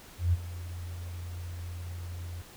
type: tone with ADSR envelope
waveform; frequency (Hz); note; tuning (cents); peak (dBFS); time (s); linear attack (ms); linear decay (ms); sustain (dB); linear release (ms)
sine; 87.31; F2; 0; -20; 0.18-2.42; 150; 32; -16; 11
effects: pink hiss -51 dBFS RMS until 2.56 s